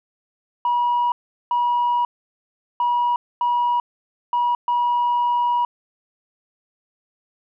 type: tone bursts at uneven times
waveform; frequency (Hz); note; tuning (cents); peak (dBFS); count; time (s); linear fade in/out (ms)
sine; 965; B5; -40; -15; 6; 0.65-1.12 / 1.51-2.05 / 2.8-3.16 / 3.41-3.8 / 4.33-4.55 / 4.68-5.65; 2
effects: tanh soft clip ceiling -14 dBFS